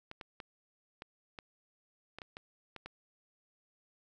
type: clicks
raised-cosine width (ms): 0.3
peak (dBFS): -28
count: 10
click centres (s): 0.114 / 0.212 / 0.402 / 1.021 / 1.388 / 2.186 / 2.218 / 2.369 / 2.763 / 2.86
effects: none